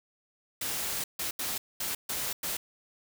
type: noise bursts at uneven times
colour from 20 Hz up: white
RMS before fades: -33 dBFS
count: 6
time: 0.61-1.04 / 1.19-1.31 / 1.39-1.58 / 1.8-1.95 / 2.09-2.33 / 2.43-2.57 s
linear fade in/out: 5 ms
effects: none